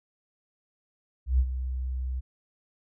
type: tone with ADSR envelope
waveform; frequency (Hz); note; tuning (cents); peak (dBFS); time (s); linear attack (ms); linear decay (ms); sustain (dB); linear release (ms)
sine; 63.9; C2; -40; -17; 1.26-2.21; 130; 60; -11; 21
effects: none